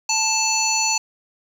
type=harmonic tone with a mistuned harmonic; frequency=880 Hz; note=A5; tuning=in tune; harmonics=1 / 3 / 5 / 7 / 8; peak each=-24 / -24 / -24 / -24 / -24 dBFS; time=0.09-0.98 s; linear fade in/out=5 ms; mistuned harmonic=7; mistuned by=-36 cents; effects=7-bit